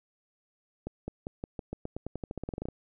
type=accelerating click train; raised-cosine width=2 ms; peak=-22 dBFS; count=20; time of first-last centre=0.87-2.686 s; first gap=210 ms; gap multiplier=0.9; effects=none